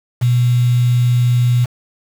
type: tone with quantisation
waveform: sine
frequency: 122.4 Hz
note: B2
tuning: 15 cents flat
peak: -10 dBFS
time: 0.21-1.66 s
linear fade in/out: 20 ms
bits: 5
effects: none